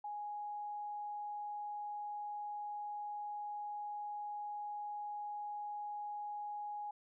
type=tone; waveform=sine; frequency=830.6 Hz; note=G#5; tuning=in tune; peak=-40 dBFS; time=0.04-6.91 s; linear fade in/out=5 ms; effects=none